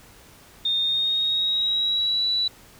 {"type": "tone with pitch glide", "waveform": "sine", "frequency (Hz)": [3659, 3944], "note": ["A#7", "B7"], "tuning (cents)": [-33, -3], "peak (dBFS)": -20, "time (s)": [0.65, 2.48], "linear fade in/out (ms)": 5, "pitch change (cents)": 130, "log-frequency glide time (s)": [0.8, 2.25], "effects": ["pink hiss -50 dBFS RMS until 2.79 s"]}